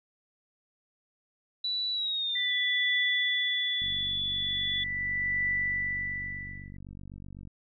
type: tone with pitch glide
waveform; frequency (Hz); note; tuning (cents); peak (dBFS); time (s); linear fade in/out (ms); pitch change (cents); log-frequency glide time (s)
sine; 3951 to 3440; B7 to A7; 0 to -40; -28; 1.64-4.84; 5; -240; 1.92-2.54
type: tone with tremolo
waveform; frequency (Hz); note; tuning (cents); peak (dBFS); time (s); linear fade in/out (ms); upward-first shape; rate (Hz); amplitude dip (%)
sine; 1975.5; B6; 0; -25; 2.35-6.77; 10; triangle; 0.4; 100
type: click train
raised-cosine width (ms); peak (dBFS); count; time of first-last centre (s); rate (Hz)
5; -33; 176; 3.82-7.473; 47.9
effects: none